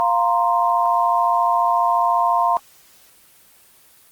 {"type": "chord", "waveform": "sine", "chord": "F suspended fourth", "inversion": "none", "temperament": "equal", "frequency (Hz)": [698.5, 932.3, 1046.5], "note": ["F5", "Bb5", "C6"], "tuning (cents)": [0, 0, 0], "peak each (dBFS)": -19, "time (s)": [0, 2.57], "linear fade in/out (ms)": 0, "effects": ["white hiss -51 dBFS RMS until 4.11 s", "Opus 24 kbps"]}